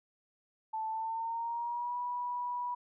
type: tone with pitch glide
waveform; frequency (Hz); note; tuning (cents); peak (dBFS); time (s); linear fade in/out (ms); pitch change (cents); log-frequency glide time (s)
sine; 880 to 976.4; A5 to B5; 0 to -20; -33; 0.73-2.75; 10; +180; 0.88-1.97
effects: none